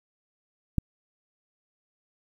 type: click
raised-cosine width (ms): 5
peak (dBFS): -11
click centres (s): 0.783
effects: 8-bit